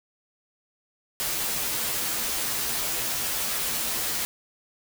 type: noise with comb filter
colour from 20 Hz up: white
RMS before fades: -28 dBFS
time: 1.2-4.25 s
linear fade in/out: 0 ms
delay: 11 ms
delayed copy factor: -0.7
effects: none